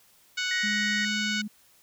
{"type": "harmonic tone", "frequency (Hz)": 740, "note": "F#5", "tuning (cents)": 0, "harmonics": [2, 3, 4, 5, 6, 7, 8, 9, 10], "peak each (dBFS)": [-31, -33, -34, -36, -37, -41, -43, -42, -45], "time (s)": [0.37, 1.42], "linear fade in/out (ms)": 10}
{"type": "tone", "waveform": "sine", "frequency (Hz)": 1888, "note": "A#6", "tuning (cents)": 22, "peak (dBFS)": -28, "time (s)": [0.51, 1.05], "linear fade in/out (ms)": 2}
{"type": "tone with pitch glide", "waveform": "sine", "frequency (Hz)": [207.7, 210.1], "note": ["G#3", "G#3"], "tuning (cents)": [0, 20], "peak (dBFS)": -31, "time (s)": [0.63, 1.48], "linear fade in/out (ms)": 10, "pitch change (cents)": 20, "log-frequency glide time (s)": [1.03, 1.12]}
{"effects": ["white hiss -60 dBFS RMS until 1.82 s"]}